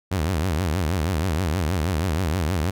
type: tone with vibrato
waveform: sawtooth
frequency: 84.7 Hz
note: E2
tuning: 48 cents sharp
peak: -17 dBFS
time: 0.11-2.71 s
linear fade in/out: 10 ms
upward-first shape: triangle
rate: 6.3 Hz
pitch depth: 290 cents each way
effects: none